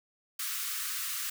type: high-pass noise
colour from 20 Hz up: white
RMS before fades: -35 dBFS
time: 0.39-1.3 s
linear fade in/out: 5 ms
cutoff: 1100 Hz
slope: 96 dB/octave
effects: none